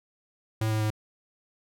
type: tone with pitch steps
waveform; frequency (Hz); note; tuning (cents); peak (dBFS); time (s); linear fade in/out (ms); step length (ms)
square; 110 / 108.8 / 107.61; A2 / A2 / A2; 0 / -19 / -38; -25; 0.61-0.904; 5; 98
effects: none